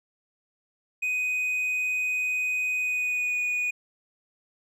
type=tone with pitch glide; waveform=triangle; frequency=2499 to 2466 Hz; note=D#7 to D#7; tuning=+7 to -16 cents; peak=-23 dBFS; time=1.02-3.71 s; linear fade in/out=10 ms; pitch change=-23 cents; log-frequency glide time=2.77-3.4 s; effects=none